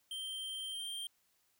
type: tone with pitch glide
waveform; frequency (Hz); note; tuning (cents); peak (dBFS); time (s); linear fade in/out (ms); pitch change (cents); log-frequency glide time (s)
square; 3141 to 3172; G7 to G7; +3 to +20; -40; 0.11-1.07; 2; +17; 0.71-0.89
effects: white hiss -75 dBFS RMS until 1.59 s